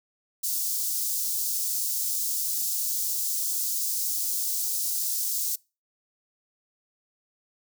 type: high-pass noise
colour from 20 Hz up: white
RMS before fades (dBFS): -28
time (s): 0.43-5.56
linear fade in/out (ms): 10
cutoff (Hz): 5100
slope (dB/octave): 24
effects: noise-tail reverb RT60 0.3 s tail -25 dB re dry